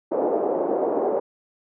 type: band-pass noise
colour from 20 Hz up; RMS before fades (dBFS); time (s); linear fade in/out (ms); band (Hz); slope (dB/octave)
pink; -23; 0.11-1.2; 10; 350 to 690; 24
effects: none